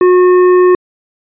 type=tone with hard clipping; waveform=sine; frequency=362.8 Hz; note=F#4; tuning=34 cents flat; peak=-6 dBFS; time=0.01-0.75 s; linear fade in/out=2 ms; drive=9 dB; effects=resampled to 8000 Hz